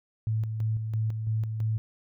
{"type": "tone with tremolo", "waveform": "sine", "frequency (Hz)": 110, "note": "A2", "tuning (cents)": 0, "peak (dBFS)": -24, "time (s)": [0.27, 1.78], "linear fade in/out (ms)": 0, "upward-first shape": "square", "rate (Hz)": 3, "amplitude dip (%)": 45, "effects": []}